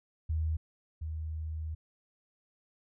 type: tone pair in turn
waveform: sine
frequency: 79.2 / 78.8 Hz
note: D#2 / D#2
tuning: +31 / +23 cents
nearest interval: unison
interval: 8 cents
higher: first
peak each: -28 / -34 dBFS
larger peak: first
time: 0.29-0.57 / 1.01-1.75 s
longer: second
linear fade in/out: 10 ms
effects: none